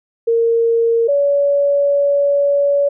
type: tone pair in turn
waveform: sine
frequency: 461.2 / 567.6 Hz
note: A#4 / C#5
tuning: -19 / +41 cents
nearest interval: major third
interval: 360 cents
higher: second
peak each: -11 dBFS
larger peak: neither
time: 0.27-1.08 / 1.08-2.89 s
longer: second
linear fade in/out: 10 ms
effects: none